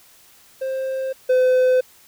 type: tone pair in turn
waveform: triangle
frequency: 528 / 509.6 Hz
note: C5 / C5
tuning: +16 / -46 cents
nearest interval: minor second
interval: 62 cents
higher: first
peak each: -20 / -11 dBFS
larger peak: second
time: 0.61-1.13 / 1.29-1.81 s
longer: neither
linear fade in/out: 10 ms
effects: white hiss -51 dBFS RMS until 2.07 s